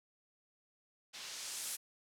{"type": "noise with low-pass filter sweep", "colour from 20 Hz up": "blue", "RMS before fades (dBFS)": -44, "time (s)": [1.13, 1.77], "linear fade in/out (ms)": 20, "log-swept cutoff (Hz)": [3900, 11000], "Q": 1, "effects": []}